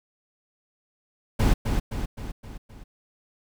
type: noise with echo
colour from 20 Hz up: brown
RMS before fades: -19 dBFS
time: 1.39-1.54 s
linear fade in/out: 10 ms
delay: 260 ms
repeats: 5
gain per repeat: -5 dB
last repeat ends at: 2.84 s
effects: none